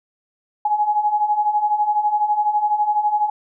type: beating tone pair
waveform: sine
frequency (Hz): 830.6 / 842.6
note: G#5 / G#5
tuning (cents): 0 / +25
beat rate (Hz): 12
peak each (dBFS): -22 / -17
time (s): 0.65-3.3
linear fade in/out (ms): 5
effects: none